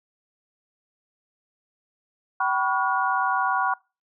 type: tone cluster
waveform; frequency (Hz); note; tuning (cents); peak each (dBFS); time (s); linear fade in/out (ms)
sine; 766 / 983 / 1123 / 1437; G5 / B5 / C#6 / F6; -40 / -8 / +22 / +49; -26; 2.4-3.74; 5
effects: noise-tail reverb RT60 0.3 s tail -25 dB re dry